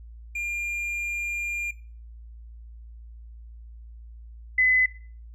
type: tone pair in turn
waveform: triangle / sine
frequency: 2400 / 2018 Hz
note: D7 / B6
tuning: +37 / +37 cents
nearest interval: minor third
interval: 300 cents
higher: first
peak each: -26 / -17 dBFS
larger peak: second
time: 0.35-1.71 / 4.58-4.86 s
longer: first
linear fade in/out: 5 ms
effects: noise-tail reverb RT60 0.4 s tail -17 dB re dry + added 57 Hz sine -41 dBFS peak until 5.34 s